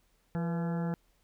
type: harmonic tone with a mistuned harmonic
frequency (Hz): 170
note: F3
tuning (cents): -46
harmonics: 1 / 2 / 3 / 4 / 5 / 6 / 7 / 8 / 9 / 10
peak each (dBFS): -30 / -44 / -41 / -46 / -45 / -55 / -57 / -49 / -55 / -52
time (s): 0.35-0.94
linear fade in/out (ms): 0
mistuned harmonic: 3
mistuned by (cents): -59
effects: added 40 Hz sine -70 dBFS peak until 1.23 s + pink hiss -72 dBFS RMS until 1.23 s